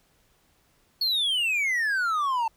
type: exponential sweep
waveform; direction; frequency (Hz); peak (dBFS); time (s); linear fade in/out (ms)
triangle; down; 4421 to 880; -21; 1.01-2.48; 5
effects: pink hiss -65 dBFS RMS until 2.56 s